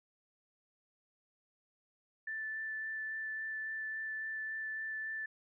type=tone with vibrato; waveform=sine; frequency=1760 Hz; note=A6; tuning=in tune; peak=-37 dBFS; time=2.27-5.26 s; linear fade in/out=5 ms; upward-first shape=sine; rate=3.6 Hz; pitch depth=8 cents each way; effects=none